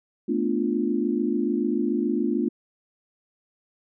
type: chord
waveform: sine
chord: B half-diminished seventh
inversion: third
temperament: equal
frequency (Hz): 220 / 246.9 / 293.7 / 349.2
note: A3 / B3 / D4 / F4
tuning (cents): 0 / 0 / 0 / 0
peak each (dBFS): -27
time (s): 0.28-2.49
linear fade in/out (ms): 10
effects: none